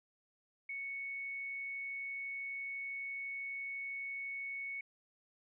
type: tone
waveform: sine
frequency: 2217 Hz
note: C#7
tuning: in tune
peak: -39 dBFS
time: 0.69-4.81 s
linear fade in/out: 5 ms
effects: none